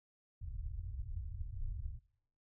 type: low-pass noise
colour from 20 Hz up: pink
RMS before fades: -42 dBFS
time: 0.41-1.99 s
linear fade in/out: 10 ms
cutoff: 110 Hz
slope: 48 dB/octave
effects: noise-tail reverb RT60 0.7 s tail -20 dB re dry